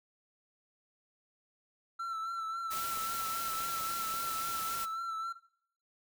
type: tone with vibrato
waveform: triangle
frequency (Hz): 1338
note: E6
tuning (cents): +25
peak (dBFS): -33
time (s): 1.99-5.33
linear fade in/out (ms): 10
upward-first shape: sine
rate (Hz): 3.7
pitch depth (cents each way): 33
type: noise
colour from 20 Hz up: white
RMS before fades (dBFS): -40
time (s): 2.7-4.86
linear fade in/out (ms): 20
type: clicks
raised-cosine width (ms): 1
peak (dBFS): -35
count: 6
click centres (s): 2.974 / 3.145 / 3.482 / 3.605 / 3.81 / 4.141
effects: noise-tail reverb RT60 0.6 s tail -17 dB re dry